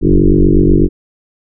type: tone with frequency modulation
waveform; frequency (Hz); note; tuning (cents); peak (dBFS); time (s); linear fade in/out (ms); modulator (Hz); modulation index
sine; 164.81; E3; 0; -5; 0.01-0.89; 50; 48.1; 4.5
effects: none